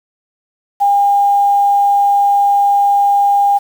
sine tone with quantisation, 806 Hz, G5, 48 cents sharp, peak -8 dBFS, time 0.8-3.59 s, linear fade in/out 20 ms, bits 6, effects none

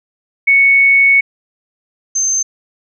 sine tone pair in turn, 2217 / 6271 Hz, C#7 / G8, 0 / 0 cents, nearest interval octave + tritone, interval 1800 cents, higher second, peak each -6 / -12 dBFS, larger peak first, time 0.47-1.21 / 2.15-2.43 s, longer first, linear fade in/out 10 ms, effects none

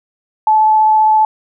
sine tone with vibrato, 866 Hz, A5, 28 cents flat, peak -7 dBFS, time 0.47-1.25 s, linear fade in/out 2 ms, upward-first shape sine, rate 15 Hz, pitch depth 8 cents each way, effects none

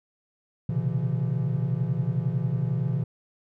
triangle tone cluster, 119.6 / 130.3 / 141.7 / 168.4 Hz, A#2 / C3 / C#3 / E3, +45 / -7 / +38 / +37 cents, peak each -27 dBFS, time 0.69-3.04 s, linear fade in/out 5 ms, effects tanh soft clip ceiling -12 dBFS

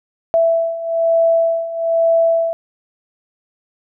sine beating tone pair, 662 / 663.1 Hz, E5 / E5, +7 / +10 cents, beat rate 1.1 Hz, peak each -18 / -14 dBFS, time 0.34-2.53 s, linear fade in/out 0 ms, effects none

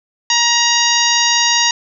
harmonic tone, 945 Hz, A#5, 23 cents sharp, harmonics 1 / 2 / 3 / 4 / 5 / 6 / 7, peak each -19 / -19 / -19 / -19 / -19 / -19 / -19 dBFS, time 0.3-1.71 s, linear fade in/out 2 ms, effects none

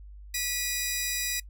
10% pulse tone pair together, 1955 / 2463 Hz, B6 / D#7, -18 / -18 cents, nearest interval major third, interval 400 cents, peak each -22 / -22 dBFS, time 0.34-1.4 s, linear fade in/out 5 ms, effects noise-tail reverb RT60 0.1 s tail -23 dB re dry + added 50 Hz sine -43 dBFS peak until 1.49 s

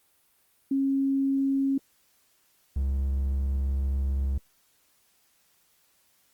sine / triangle tone pair in turn, 272.3 / 67.94 Hz, C#4 / C#2, -31 / -34 cents, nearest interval 2 octaves, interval 2403 cents, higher first, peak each -22 dBFS, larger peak neither, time 0.71-1.78 / 2.76-4.38 s, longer second, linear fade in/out 5 ms, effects white hiss -66 dBFS RMS until 6.33 s + Opus 32 kbps

